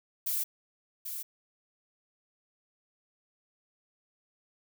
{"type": "noise with echo", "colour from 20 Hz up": "violet", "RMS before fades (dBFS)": -31, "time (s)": [0.26, 0.44], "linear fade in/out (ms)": 10, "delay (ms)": 790, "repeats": 1, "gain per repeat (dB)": -7, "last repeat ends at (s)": 1.23, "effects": []}